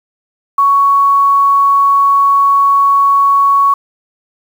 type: tone with quantisation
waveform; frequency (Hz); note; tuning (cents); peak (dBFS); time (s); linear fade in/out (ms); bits
sine; 1115; C#6; +10; -6; 0.58-3.74; 5; 6
effects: none